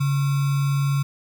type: tone with sample-and-hold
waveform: sine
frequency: 140 Hz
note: C#3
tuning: 18 cents sharp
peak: -18 dBFS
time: 0-1.03 s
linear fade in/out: 10 ms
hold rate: 1225 Hz
effects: none

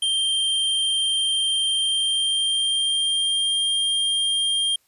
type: tone with pitch glide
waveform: square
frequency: 3163 to 3202 Hz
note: G7 to G7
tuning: +15 to +36 cents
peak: -20 dBFS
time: 0.02-4.76 s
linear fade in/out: 5 ms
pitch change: +21 cents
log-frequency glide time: 1.74-3.68 s
effects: white hiss -64 dBFS RMS until 4.87 s + resampled to 32000 Hz

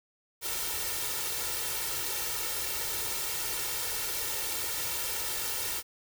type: noise with comb filter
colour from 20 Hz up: white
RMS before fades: -33 dBFS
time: 0.41-5.83 s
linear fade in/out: 50 ms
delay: 2.2 ms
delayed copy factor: +0.75
effects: none

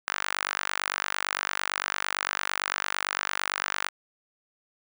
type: tone with high-pass filter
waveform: sawtooth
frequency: 48.87 Hz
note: G1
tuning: 5 cents flat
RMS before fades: -31 dBFS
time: 0.07-3.89 s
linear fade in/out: 10 ms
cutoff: 1400 Hz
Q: 1.9
effects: none

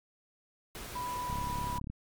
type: noise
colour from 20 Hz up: pink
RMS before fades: -43 dBFS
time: 0.75-1.78 s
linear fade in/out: 0 ms
type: tone with pitch glide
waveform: sine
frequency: 987.8 to 981.5 Hz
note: B5 to B5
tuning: 0 to -11 cents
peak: -34 dBFS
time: 0.95-1.8 s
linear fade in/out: 10 ms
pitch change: -11 cents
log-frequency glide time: 1.23-1.5 s
type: click train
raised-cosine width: 5 ms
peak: -27 dBFS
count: 22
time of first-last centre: 1.3-1.9 s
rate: 35 Hz
effects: MP3 96 kbps

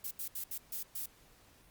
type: noise bursts at uneven times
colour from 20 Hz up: violet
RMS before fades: -39 dBFS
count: 6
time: 0.04-0.11 / 0.19-0.28 / 0.35-0.44 / 0.51-0.58 / 0.72-0.83 / 0.95-1.06 s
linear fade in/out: 5 ms
effects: pink hiss -63 dBFS RMS until 1.7 s + Opus 48 kbps

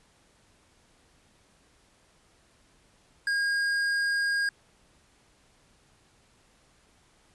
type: tone with hard clipping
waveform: sine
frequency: 1625 Hz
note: G#6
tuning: 38 cents flat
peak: -26 dBFS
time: 3.27-4.49 s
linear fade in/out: 2 ms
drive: 9 dB
effects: pink hiss -63 dBFS RMS until 7.34 s + resampled to 24000 Hz

